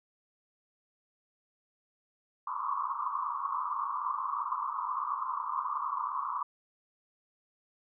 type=band-pass noise; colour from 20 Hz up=white; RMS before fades=-34 dBFS; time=2.47-6.43 s; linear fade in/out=5 ms; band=970 to 1200 Hz; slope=96 dB/octave; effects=none